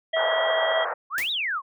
harmonic tone, 648 Hz, E5, 30 cents flat, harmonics 1 / 3 / 5, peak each -23 / -28 / -30 dBFS, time 0.13-0.85 s, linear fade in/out 10 ms
pink band-pass noise, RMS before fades -28 dBFS, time 0.16-0.94 s, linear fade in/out 10 ms, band 510 to 1700 Hz, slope 48 dB/octave
sine exponential two-way sweep, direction up then down, 1023 to 3951 to 1023 Hz, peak -24 dBFS, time 1.1-1.62 s, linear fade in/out 50 ms, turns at 1.31 s
white noise with exponential decay, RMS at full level -29 dBFS, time 1.18-1.36 s, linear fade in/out 1 ms, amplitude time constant 39 ms
effects none

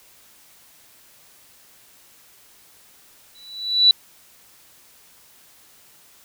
sine tone with exponential growth, 3951 Hz, B7, in tune, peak -7 dBFS, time 3.35-3.91 s, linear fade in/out 2 ms, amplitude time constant 120 ms, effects white hiss -52 dBFS RMS until 6.24 s

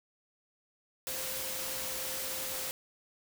sine tone in noise, 523.3 Hz, C5, in tune, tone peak -46 dBFS, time 1.07-2.71 s, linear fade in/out 0 ms, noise white, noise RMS -37 dBFS, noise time 1.07-2.71 s, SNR -12 dB, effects none

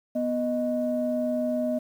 sine tone pair together, 246.6 / 620.9 Hz, B3 / D#5, -2 / -4 cents, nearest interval octave + major third, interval 1598 cents, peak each -26 dBFS, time 0.15-1.79 s, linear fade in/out 10 ms, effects tanh soft clip ceiling -16 dBFS + 9-bit

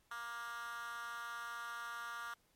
10% pulse tone with high-pass filter, 235.1 Hz, A#3, 15 cents sharp, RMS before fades -45 dBFS, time 0.11-2.34 s, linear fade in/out 5 ms, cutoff 1300 Hz, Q 4.1, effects pink hiss -74 dBFS RMS until 2.55 s + MP3 64 kbps

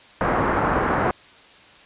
white low-pass noise, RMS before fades -21 dBFS, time 0.21-1.11 s, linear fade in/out 0 ms, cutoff 1400 Hz, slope 24 dB/octave, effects white hiss -48 dBFS RMS until 1.85 s + resampled to 8000 Hz

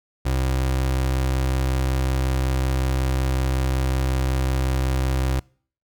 30% pulse tone, 65.41 Hz, C2, in tune, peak -17 dBFS, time 0.25-5.4 s, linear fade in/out 10 ms, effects noise-tail reverb RT60 0.5 s tail -26 dB re dry

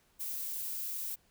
violet noise, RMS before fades -38 dBFS, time 0.19-1.16 s, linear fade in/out 20 ms, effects pink hiss -69 dBFS RMS until 1.3 s

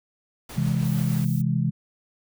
pink noise with tremolo, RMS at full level -39 dBFS, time 0.49-1.25 s, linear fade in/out 5 ms, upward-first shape sine, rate 6.5 Hz, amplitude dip 30%
sine chord, C augmented, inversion none, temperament equal with one note detuned, 130.81 / 163.68 / 207.7 Hz, C3 / E3 / G#3, 0 / -12 / 0 cents, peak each -24 / -24 / -27 dBFS, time 0.56-1.71 s, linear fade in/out 20 ms
violet noise, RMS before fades -41 dBFS, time 0.84-1.42 s, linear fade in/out 10 ms
effects none

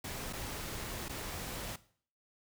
pink noise with dropouts, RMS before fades -41 dBFS, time 0.04-1.76 s, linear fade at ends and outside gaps 5 ms, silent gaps 0.328-0.332 / 1.084-1.093 s, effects noise-tail reverb RT60 0.5 s tail -17 dB re dry

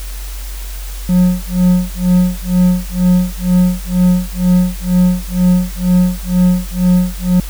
triangle tone with tremolo, 180.5 Hz, F#3, 43 cents flat, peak -4 dBFS, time 1.09-7.4 s, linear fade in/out 2 ms, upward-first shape sine, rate 2.1 Hz, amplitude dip 100%, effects added 46 Hz sine -22 dBFS peak until 7.49 s + white hiss -33 dBFS RMS until 7.49 s

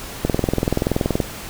click train, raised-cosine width 2 ms, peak -4 dBFS, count 21, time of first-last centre 0.25-1.202 s, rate 21 Hz, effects pink hiss -33 dBFS RMS until 1.49 s

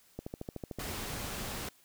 click train, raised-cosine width 2 ms, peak -25 dBFS, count 9, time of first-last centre 0.19-0.787 s, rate 13.4 Hz
pink noise, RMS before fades -39 dBFS, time 0.79-1.69 s, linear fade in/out 5 ms
effects white hiss -64 dBFS RMS until 1.84 s

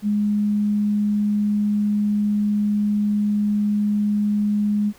sine tone, 207.7 Hz, G#3, in tune, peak -17 dBFS, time 0.02-4.93 s, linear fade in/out 50 ms, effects pink hiss -51 dBFS RMS until 4.98 s

